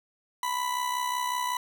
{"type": "tone with amplitude modulation", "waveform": "40% pulse", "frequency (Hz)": 990, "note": "B5", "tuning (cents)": 4, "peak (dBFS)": -24, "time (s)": [0.43, 1.57], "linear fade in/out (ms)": 2, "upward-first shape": "sine", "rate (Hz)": 65.4, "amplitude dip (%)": 55, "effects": []}